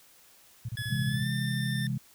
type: tone bursts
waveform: sine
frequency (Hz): 116.54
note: A#2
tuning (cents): 0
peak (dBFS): -31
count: 9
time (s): 0.65-1.232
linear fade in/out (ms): 5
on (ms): 38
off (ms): 30
type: tone with pitch glide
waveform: 25% pulse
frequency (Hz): 1700 to 1792.8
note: G#6 to A6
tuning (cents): +40 to +32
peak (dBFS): -31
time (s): 0.77-1.87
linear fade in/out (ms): 2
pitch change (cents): +92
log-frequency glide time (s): 1.06-1.28
type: chord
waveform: sine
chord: C augmented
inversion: none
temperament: just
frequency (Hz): 130.81 / 163.52 / 204.4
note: C3 / E3 / G#3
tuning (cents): 0 / -14 / -27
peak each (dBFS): -30 / -35 / -34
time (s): 0.9-1.98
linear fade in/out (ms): 10
effects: white hiss -58 dBFS RMS until 2.14 s